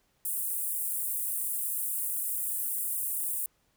pink high-pass noise, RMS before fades -32 dBFS, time 0.25-3.46 s, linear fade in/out 2 ms, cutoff 8900 Hz, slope 48 dB/octave, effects pink hiss -71 dBFS RMS until 3.76 s

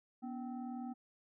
sine tone with frequency modulation, 243.5 Hz, B3, 24 cents flat, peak -40 dBFS, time 0.22-0.94 s, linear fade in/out 20 ms, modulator 527 Hz, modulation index 0.81, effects none

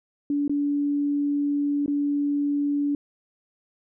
sine tone with dropouts, 287.7 Hz, D4, 36 cents flat, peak -21 dBFS, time 0.3-2.95 s, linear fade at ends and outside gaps 2 ms, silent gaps 0.479-0.495 / 1.861-1.879 s, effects none

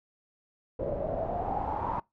pink noise with low-pass filter sweep, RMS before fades -32 dBFS, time 0.79-2 s, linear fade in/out 5 ms, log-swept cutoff 540 to 990 Hz, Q 8.3, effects noise-tail reverb RT60 0.2 s tail -24 dB re dry

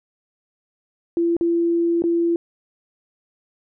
sine tone with dropouts, 339 Hz, E4, 49 cents sharp, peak -16 dBFS, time 1.17-2.36 s, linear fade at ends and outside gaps 1 ms, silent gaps 1.367-1.41 / 2.021-2.039 s, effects none

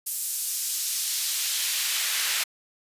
pink noise with high-pass filter sweep, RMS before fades -27 dBFS, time 0.06-2.44 s, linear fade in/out 10 ms, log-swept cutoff 9000 to 1900 Hz, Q 0.86, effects resampled to 32000 Hz

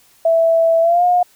sine tone with pitch glide, 659.3 to 714.8 Hz, E5 to F5, 0 to +40 cents, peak -10 dBFS, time 0.25-1.23 s, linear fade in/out 5 ms, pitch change +140 cents, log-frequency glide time 0.81-1.04 s, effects white hiss -52 dBFS RMS until 1.35 s

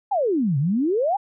sine exponential two-way sweep, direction down then up, 857 to 130.81 to 843 Hz, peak -18 dBFS, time 0.11-1.17 s, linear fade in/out 10 ms, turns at 0.58 s, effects none

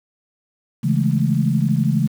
sine chord, A major seventh, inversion first, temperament equal, 138.59 / 164.81 / 207.7 / 220 Hz, C#3 / E3 / G#3 / A3, 0 / 0 / 0 / 0 cents, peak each -19 / -20 / -22 / -22 dBFS, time 0.83-2.08 s, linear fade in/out 20 ms, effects 7-bit

